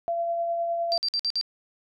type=tone with tremolo; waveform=sine; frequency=680 Hz; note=F5; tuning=46 cents flat; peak=-23 dBFS; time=0.08-0.98 s; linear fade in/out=0 ms; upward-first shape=triangle; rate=9.8 Hz; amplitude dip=30%
type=tone bursts; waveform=sine; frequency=4699 Hz; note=D8; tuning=in tune; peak=-23 dBFS; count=5; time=0.92-1.412 s; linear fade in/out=0 ms; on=56 ms; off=53 ms
effects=none